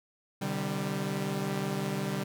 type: chord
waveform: sawtooth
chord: C suspended second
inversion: none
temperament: equal with one note detuned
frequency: 130.81 / 150.53 / 196 Hz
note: C3 / D3 / G3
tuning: 0 / +43 / 0 cents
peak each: -34 / -31 / -29 dBFS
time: 0.41-2.24 s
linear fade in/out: 10 ms
effects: none